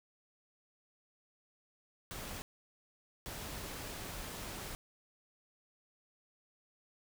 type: noise bursts at uneven times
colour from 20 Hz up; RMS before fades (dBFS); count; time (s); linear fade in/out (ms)
pink; -44; 2; 2.11-2.42 / 3.26-4.75; 0
effects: none